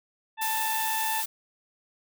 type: harmonic tone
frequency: 884 Hz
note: A5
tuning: 8 cents sharp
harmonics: 1 / 2 / 3 / 4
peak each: -29 / -35 / -39 / -41 dBFS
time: 0.37-1.24 s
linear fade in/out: 50 ms
type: noise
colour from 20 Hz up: blue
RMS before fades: -31 dBFS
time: 0.41-1.26 s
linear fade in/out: 10 ms
effects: none